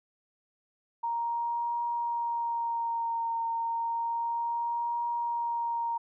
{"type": "tone with vibrato", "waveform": "sine", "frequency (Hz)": 932.3, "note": "A#5", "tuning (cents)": 0, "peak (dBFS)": -28, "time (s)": [1.03, 5.98], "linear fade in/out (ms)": 10, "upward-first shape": "triangle", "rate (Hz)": 0.31, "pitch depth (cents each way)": 26, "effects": []}